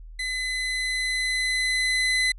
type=tone with level ramp; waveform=30% pulse; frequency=2020 Hz; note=B6; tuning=39 cents sharp; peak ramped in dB=-24 to -17 dBFS; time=0.19-2.32 s; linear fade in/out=5 ms; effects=added 40 Hz sine -39 dBFS peak until 2.38 s + resampled to 24000 Hz